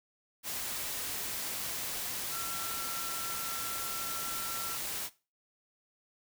sine tone in noise, 1352 Hz, E6, 43 cents sharp, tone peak -41 dBFS, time 2.3-4.79 s, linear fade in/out 50 ms, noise white, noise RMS -37 dBFS, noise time 0.43-5.1 s, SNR -7 dB, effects noise-tail reverb RT60 0.3 s tail -18 dB re dry

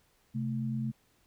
sine tone pair together, 130.72 / 220 Hz, C3 / A3, -1 / 0 cents, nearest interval major sixth, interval 901 cents, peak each -33 / -33 dBFS, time 0.34-0.92 s, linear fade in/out 20 ms, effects pink hiss -69 dBFS RMS until 1.26 s

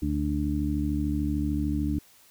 harmonic tone, 73.42 Hz, D2, in tune, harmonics 1 / 2 / 3 / 4, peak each -29 / -33 / -32 / -28 dBFS, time 0.02-1.99 s, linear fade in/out 5 ms, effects white hiss -57 dBFS RMS until 2.3 s

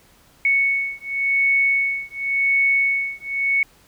sine beating tone pair, 2215 / 2215.91 Hz, C#7 / C#7, -2 / -1 cents, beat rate 0.91 Hz, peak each -20 dBFS, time 0.45-3.63 s, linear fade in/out 2 ms, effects pink hiss -54 dBFS RMS until 3.87 s

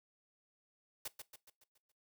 white noise with echo, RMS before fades -42 dBFS, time 1.05-1.08 s, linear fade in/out 5 ms, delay 140 ms, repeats 6, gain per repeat -6 dB, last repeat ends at 1.92 s, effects noise-tail reverb RT60 0.2 s tail -19 dB re dry + high-pass 80 Hz 12 dB/octave

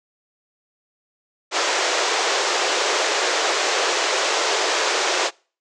pink band-pass noise, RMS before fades -21 dBFS, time 1.51-5.31 s, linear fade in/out 50 ms, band 370 to 7300 Hz, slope 48 dB/octave, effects noise-tail reverb RT60 0.4 s tail -26 dB re dry

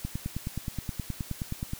click train, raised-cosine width 5 ms, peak -19 dBFS, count 17, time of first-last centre 0.05-1.734 s, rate 9.5 Hz, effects white hiss -46 dBFS RMS until 1.79 s

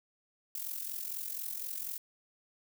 violet noise with amplitude modulation, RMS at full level -36 dBFS, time 0.55-1.98 s, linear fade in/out 2 ms, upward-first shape sine, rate 44.1 Hz, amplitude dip 70%, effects none

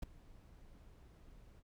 brown noise with ADSR envelope, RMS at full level -36 dBFS, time 0.02-1.63 s, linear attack 10 ms, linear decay 9 ms, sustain -23 dB, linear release 43 ms, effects none

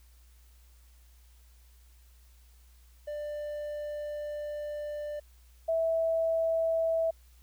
triangle / sine tone pair in turn, 593 / 654.3 Hz, D5 / E5, +17 / -13 cents, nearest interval major second, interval 170 cents, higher second, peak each -32 / -25 dBFS, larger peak second, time 3.07-5.2 / 5.68-7.11 s, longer first, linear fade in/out 10 ms, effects added 60 Hz sine -55 dBFS peak until 7.42 s + white hiss -66 dBFS RMS until 7.42 s

